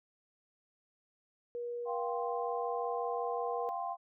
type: tone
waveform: sine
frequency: 479.1 Hz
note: A#4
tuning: 47 cents sharp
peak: -36 dBFS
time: 1.55-3.69 s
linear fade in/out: 0 ms
type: chord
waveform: sine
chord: F suspended second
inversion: none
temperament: equal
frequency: 698.5 / 784 / 1046.5 Hz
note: F5 / G5 / C6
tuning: 0 / 0 / 0 cents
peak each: -38 / -39 / -40 dBFS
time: 1.85-3.97 s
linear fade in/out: 50 ms
effects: none